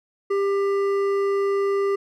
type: tone with hard clipping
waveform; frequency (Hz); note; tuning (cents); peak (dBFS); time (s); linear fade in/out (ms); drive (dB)
sine; 397; G4; +22; -21; 0.3-1.96; 10; 9
effects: none